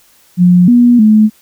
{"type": "tone with pitch steps", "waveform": "sine", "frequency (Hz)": [178.2, 241.8, 215.1], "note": ["F3", "B3", "A3"], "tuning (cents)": [35, -36, -39], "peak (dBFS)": -3, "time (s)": [0.37, 1.3], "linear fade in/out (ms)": 50, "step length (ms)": 310, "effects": ["white hiss -48 dBFS RMS until 1.41 s"]}